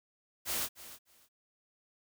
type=noise with echo; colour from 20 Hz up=white; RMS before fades=-34 dBFS; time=0.45-0.69 s; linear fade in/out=50 ms; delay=300 ms; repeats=2; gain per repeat=-15 dB; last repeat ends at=1.29 s; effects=none